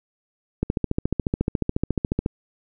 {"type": "click train", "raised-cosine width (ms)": 3, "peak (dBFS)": -8, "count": 24, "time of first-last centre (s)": [0.63, 2.261], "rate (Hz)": 14.1, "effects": []}